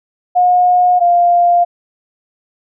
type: tone pair in turn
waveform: sine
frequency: 720 / 698.7 Hz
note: F#5 / F5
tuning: -47 / +1 cents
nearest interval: minor second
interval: 52 cents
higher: first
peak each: -7 dBFS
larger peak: neither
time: 0.35-1 / 1-1.65 s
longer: neither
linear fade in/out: 20 ms
effects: none